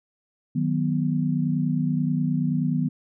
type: chord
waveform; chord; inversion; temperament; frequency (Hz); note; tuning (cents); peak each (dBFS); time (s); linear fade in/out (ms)
sine; B major; first; equal; 155.56 / 185 / 246.9; D#3 / F#3 / B3; 0 / 0 / 0; -24 / -27 / -25; 0.55-2.89; 10
effects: none